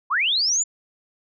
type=linear sweep; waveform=sine; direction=up; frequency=932.3 to 7240 Hz; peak=-18 dBFS; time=0.1-0.64 s; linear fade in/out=20 ms; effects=none